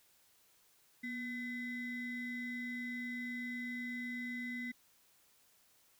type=ring-modulated tone; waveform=triangle; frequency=888 Hz; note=A5; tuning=16 cents sharp; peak=-34 dBFS; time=1.03-4.72 s; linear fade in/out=10 ms; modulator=1130 Hz; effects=white hiss -69 dBFS RMS until 5.99 s